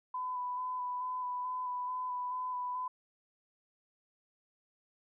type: tone with vibrato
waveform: sine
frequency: 1000 Hz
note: B5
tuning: 21 cents sharp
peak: -34 dBFS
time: 0.14-2.88 s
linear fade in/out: 5 ms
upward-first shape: square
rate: 2.3 Hz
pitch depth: 14 cents each way
effects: none